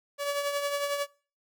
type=tone with tremolo; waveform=sawtooth; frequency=571 Hz; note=D5; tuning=49 cents flat; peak=-22 dBFS; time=0.18-1.07 s; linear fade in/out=50 ms; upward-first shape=triangle; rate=11 Hz; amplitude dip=55%; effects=noise-tail reverb RT60 0.4 s tail -23 dB re dry